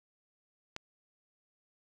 click, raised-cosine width 0.2 ms, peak -21 dBFS, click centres 0.764 s, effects none

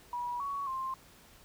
sine tone with pitch steps, 969 / 1119 / 1054 Hz, B5 / C#6 / C6, -33 / +16 / +12 cents, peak -33 dBFS, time 0.13-0.94 s, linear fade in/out 2 ms, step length 270 ms, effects pink hiss -58 dBFS RMS until 1.44 s

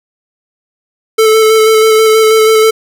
square tone with vibrato, 438.9 Hz, A4, 4 cents flat, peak -5 dBFS, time 1.18-2.71 s, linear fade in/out 10 ms, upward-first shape square, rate 6.2 Hz, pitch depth 14 cents each way, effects none

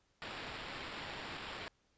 white noise with sample-and-hold, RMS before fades -45 dBFS, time 0.22-1.68 s, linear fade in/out 0 ms, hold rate 6300 Hz, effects pink hiss -75 dBFS RMS until 1.97 s + resampled to 16000 Hz

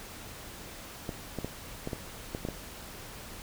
clicks, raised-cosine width 2 ms, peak -20 dBFS, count 8, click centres 1.092 / 1.387 / 1.446 / 1.874 / 1.932 / 2.349 / 2.451 / 2.487 s, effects pink hiss -45 dBFS RMS until 3.42 s

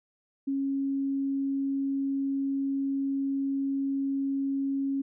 sine tone, 274.1 Hz, C#4, 19 cents flat, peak -26 dBFS, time 0.47-5.02 s, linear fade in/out 10 ms, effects none

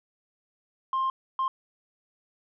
sine tone bursts at uneven times, 1057 Hz, C6, 17 cents sharp, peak -22 dBFS, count 2, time 0.93-1.1 / 1.39-1.48 s, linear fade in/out 2 ms, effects tanh soft clip ceiling -22 dBFS

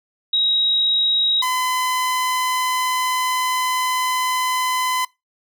sine / sawtooth tone pair in turn, 3814 / 1015.5 Hz, A#7 / B5, +39 / +48 cents, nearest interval octave + major seventh, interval 2291 cents, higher first, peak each -15 dBFS, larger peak neither, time 0.33-1.42 / 1.42-5.05 s, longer second, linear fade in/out 5 ms, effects noise-tail reverb RT60 0.2 s tail -21 dB re dry

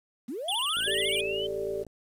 sine linear sweep, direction up, 207.7 to 3116 Hz, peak -32 dBFS, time 0.28-1.47 s, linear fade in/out 10 ms
square tone with vibrato, 3123 Hz, G7, 7 cents flat, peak -28 dBFS, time 0.48-1.21 s, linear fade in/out 5 ms, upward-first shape sine, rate 14 Hz, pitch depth 200 cents each way
click train, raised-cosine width 2 ms, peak -33 dBFS, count 62, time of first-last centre 0.77-1.867 s, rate 55.6 Hz
sine chord, G suspended second, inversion none, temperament equal, 392 / 440 / 587.3 Hz, G4 / A4 / D5, 0 / 0 / 0 cents, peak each -32 / -35 / -35 dBFS, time 0.86-1.84 s, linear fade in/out 20 ms
effects resampled to 32000 Hz + 9-bit

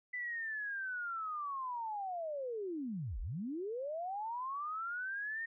sine linear two-way sweep, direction down then up, 2004 to 33.12 to 1853 Hz, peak -37 dBFS, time 0.13-5.46 s, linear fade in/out 10 ms, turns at 3.2 s, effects none

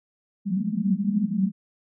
pink band-pass noise, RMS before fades -24 dBFS, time 0.45-1.52 s, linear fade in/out 50 ms, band 180 to 220 Hz, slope 96 dB/octave, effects none

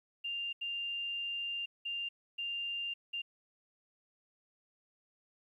sine tone bursts at uneven times, 2794 Hz, F7, in tune, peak -35 dBFS, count 5, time 0.24-0.53 / 0.61-1.66 / 1.85-2.09 / 2.38-2.94 / 3.13-3.22 s, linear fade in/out 10 ms, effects 12-bit

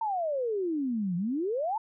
sine exponential two-way sweep, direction down then up, 921 to 168.5 to 921 Hz, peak -27 dBFS, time 0.01-1.78 s, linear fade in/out 5 ms, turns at 1.16 s, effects none

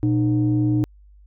sine tone pair together, 119.86 / 305.1 Hz, A#2 / D#4, +49 / -34 cents, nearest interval octave + major third, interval 1617 cents, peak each -18 dBFS, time 0.03-0.84 s, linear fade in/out 0 ms, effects tanh soft clip ceiling -11 dBFS + added 50 Hz sine -46 dBFS peak until 1.26 s

